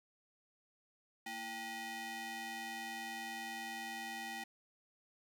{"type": "ring-modulated tone", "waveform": "sawtooth", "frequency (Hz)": 560, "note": "C#5", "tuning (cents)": 18, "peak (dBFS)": -35, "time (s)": [1.26, 4.44], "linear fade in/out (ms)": 5, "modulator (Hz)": 1350, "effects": []}